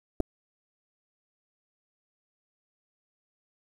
clicks, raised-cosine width 2 ms, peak -14 dBFS, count 2, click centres 0.202 / 0.205 s, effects 8-bit

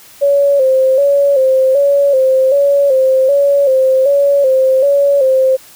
sine tone with vibrato, 544 Hz, C#5, 33 cents flat, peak -7 dBFS, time 0.21-5.57 s, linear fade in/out 20 ms, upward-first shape square, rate 1.3 Hz, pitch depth 62 cents each way, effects white hiss -40 dBFS RMS until 5.75 s

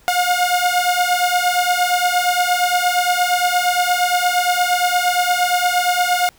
sawtooth beating tone pair, 712 / 720.6 Hz, F5 / F#5, +33 / -46 cents, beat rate 8.6 Hz, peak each -14 dBFS, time 0.08-6.29 s, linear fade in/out 0 ms, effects pink hiss -52 dBFS RMS until 6.38 s

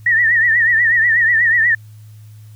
sine tone with vibrato, 1861 Hz, A#6, 3 cents flat, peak -10 dBFS, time 0.06-1.75 s, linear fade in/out 5 ms, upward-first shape triangle, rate 8.2 Hz, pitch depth 110 cents each way, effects added 107 Hz sine -36 dBFS peak until 2.55 s + white hiss -55 dBFS RMS until 2.55 s

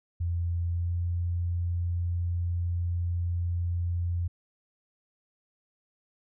sine tone with pitch glide, 85.8 to 86.85 Hz, F2 to F2, -30 to -9 cents, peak -26 dBFS, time 0.2-4.28 s, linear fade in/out 10 ms, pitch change +21 cents, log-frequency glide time 0.72-0.93 s, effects none

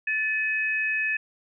sine tone pair together, 1748 / 2540 Hz, A6 / D#7, -12 / +35 cents, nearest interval tritone, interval 647 cents, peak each -26 dBFS, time 0.07-1.17 s, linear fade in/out 5 ms, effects none

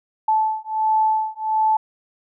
sine beating tone pair, 871 / 872.4 Hz, A5 / A5, -18 / -15 cents, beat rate 1.4 Hz, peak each -20 dBFS, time 0.28-1.77 s, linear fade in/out 5 ms, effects none

